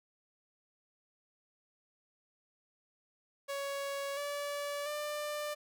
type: tone with pitch steps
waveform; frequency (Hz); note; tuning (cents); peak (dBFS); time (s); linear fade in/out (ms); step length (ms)
sawtooth; 558 / 576 / 594.6; C#5 / D5 / D5; +11 / -34 / +21; -32; 3.48-5.55; 20; 690
effects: none